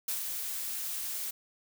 blue noise with ADSR envelope, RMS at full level -32 dBFS, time 0.08-1.31 s, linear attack 4 ms, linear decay 120 ms, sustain -4 dB, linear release 8 ms, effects none

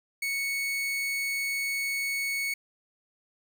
40% pulse tone, 2217 Hz, C#7, in tune, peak -27 dBFS, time 0.22-2.54 s, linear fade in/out 5 ms, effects none

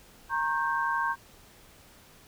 sine chord, G diminished, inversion first, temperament equal with one note detuned, 932.3 / 1084 / 1568 Hz, Bb5 / Db6 / G6, 0 / -39 / 0 cents, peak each -30 dBFS, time 0.29-1.16 s, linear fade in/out 50 ms, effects pink hiss -55 dBFS RMS until 2.27 s

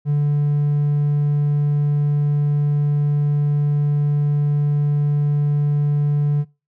triangle tone, 146 Hz, D3, 10 cents flat, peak -12 dBFS, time 0.05-6.45 s, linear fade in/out 50 ms, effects noise-tail reverb RT60 0.3 s tail -25 dB re dry + tanh soft clip ceiling -9 dBFS

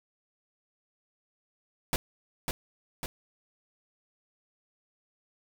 pink noise with echo, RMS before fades -27 dBFS, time 1.93-1.96 s, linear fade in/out 0 ms, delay 550 ms, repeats 2, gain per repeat -4 dB, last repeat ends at 3.06 s, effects none

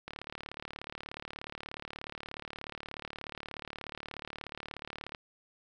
click train, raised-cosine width 0.3 ms, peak -24 dBFS, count 187, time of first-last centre 0.08-5.148 s, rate 36.7 Hz, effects none

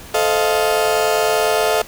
35% pulse chord, F dominant seventh, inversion first, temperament just, 436.5 / 523.8 / 628.6 / 698.5 Hz, A4 / C5 / Eb5 / F5, -14 / +2 / +18 / 0 cents, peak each -17 / -23 / -18 / -18 dBFS, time 0.14-1.82 s, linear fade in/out 5 ms, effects pink hiss -38 dBFS RMS until 1.87 s

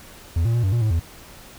triangle tone with pitch steps, 83.4 / 115.5 / 118.9 / 95.4 / 118.3 / 108.8 / 83.1 Hz, E2 / A#2 / A#2 / G2 / A#2 / A2 / E2, +21 / -16 / +35 / -47 / +26 / -19 / +15 cents, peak -15 dBFS, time 0.36-0.997 s, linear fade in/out 5 ms, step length 91 ms, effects pink hiss -44 dBFS RMS until 1.58 s

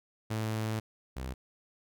sawtooth tone pair in turn, 109.7 / 64.59 Hz, A2 / C2, -5 / -22 cents, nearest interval major sixth, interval 917 cents, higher first, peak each -27 / -32 dBFS, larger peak first, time 0.3-0.8 / 1.16-1.34 s, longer first, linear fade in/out 10 ms, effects none

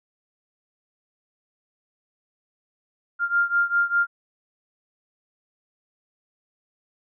sine beating tone pair, 1396.9 / 1401.9 Hz, F6 / F6, 0 / +6 cents, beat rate 5 Hz, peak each -21 / -23 dBFS, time 3.19-4.07 s, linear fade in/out 50 ms, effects none

